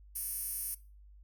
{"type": "tone with high-pass filter", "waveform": "10% pulse", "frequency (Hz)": 370, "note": "F#4", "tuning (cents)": 0, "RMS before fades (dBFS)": -38, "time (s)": [0.15, 0.75], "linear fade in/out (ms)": 10, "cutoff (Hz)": 11000, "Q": 4.7, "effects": ["noise-tail reverb RT60 0.3 s tail -18 dB re dry", "added 50 Hz sine -53 dBFS peak until 1.23 s"]}